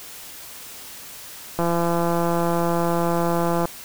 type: click train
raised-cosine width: 1 ms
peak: -9 dBFS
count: 352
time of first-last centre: 1.59-3.655 s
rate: 170 Hz
effects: white hiss -39 dBFS RMS until 3.84 s